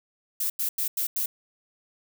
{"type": "noise bursts", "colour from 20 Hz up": "violet", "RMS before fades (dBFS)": -27, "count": 5, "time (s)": [0.4, 1.26], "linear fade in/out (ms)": 5, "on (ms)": 100, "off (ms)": 90, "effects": []}